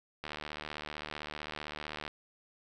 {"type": "click train", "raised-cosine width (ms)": 0.3, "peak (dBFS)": -23, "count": 140, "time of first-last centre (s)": [0.24, 2.079], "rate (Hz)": 75.6, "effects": []}